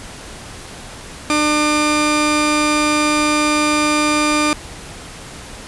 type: tone pair together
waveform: sawtooth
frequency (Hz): 300 / 1200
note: D4 / D6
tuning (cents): +37 / +37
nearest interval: 2 octaves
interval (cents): 2400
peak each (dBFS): -12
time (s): 1.3-4.53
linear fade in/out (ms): 0
effects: pink hiss -34 dBFS RMS until 5.67 s + resampled to 24000 Hz